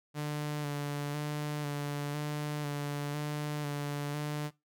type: tone with vibrato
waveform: sawtooth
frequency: 146.83 Hz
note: D3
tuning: in tune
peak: -29 dBFS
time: 0.14-4.51 s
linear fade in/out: 50 ms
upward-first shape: square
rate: 1 Hz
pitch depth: 23 cents each way
effects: noise-tail reverb RT60 0.2 s tail -19 dB re dry